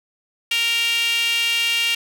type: tone with high-pass filter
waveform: sawtooth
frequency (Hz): 464.7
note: A#4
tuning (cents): -5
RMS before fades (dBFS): -20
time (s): 0.51-1.95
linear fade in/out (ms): 5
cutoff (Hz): 2700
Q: 5.4
effects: none